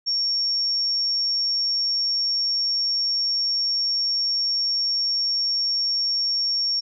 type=tone; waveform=sine; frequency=5510 Hz; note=F8; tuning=24 cents flat; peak=-20 dBFS; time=0.06-6.81 s; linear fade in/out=20 ms; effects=none